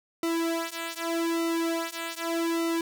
sawtooth tone with flanger, 332.5 Hz, E4, 15 cents sharp, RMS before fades -29 dBFS, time 0.23-2.81 s, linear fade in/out 2 ms, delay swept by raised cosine 1.2 to 3.2 ms, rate 0.83 Hz, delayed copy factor -0.95, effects none

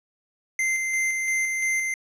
square tone with tremolo, 2081 Hz, C7, 10 cents flat, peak -22 dBFS, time 0.59-1.94 s, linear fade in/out 2 ms, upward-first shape square, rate 2.9 Hz, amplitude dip 30%, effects low-pass 11000 Hz 12 dB/octave

